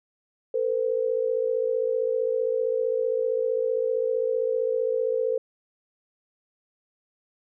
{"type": "tone pair together", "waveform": "sine", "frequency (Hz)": [452.6, 508], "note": ["A4", "B4"], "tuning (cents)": [49, 49], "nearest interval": "major second", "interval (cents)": 200, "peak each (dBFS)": -25, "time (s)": [0.54, 5.38], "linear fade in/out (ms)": 5, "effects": []}